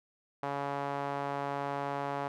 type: tone with band-pass filter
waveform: sawtooth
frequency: 140.9 Hz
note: C#3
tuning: 29 cents sharp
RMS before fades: -35 dBFS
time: 0.43-2.28 s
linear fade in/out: 2 ms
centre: 850 Hz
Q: 1.7
effects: none